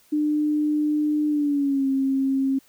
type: tone with pitch glide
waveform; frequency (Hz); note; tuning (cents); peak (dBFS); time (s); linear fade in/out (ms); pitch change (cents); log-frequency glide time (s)
sine; 300.3 to 269.1; D4 to C4; +39 to +49; -19; 0.12-2.59; 10; -190; 1.28-1.87
effects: white hiss -58 dBFS RMS until 2.68 s